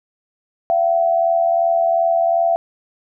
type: tone pair together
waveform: sine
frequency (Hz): 675.3 / 758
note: E5 / F#5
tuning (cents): +42 / +42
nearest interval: major second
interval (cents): 200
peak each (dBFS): -14 / -20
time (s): 0.7-2.56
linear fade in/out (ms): 0
effects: none